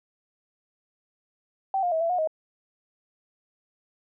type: tone with pitch steps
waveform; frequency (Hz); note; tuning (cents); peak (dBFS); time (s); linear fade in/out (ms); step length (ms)
sine; 773 / 708 / 644 / 669 / 723 / 630; G5 / F5 / E5 / E5 / F#5 / D#5; -24 / +23 / -41 / +25 / -40 / +21; -22; 1.74-2.274; 2; 89
effects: none